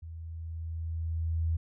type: tone with level ramp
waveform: sine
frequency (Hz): 81.8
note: E2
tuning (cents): -13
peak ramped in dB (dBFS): -40 to -25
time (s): 0.02-1.57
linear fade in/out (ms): 10
effects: none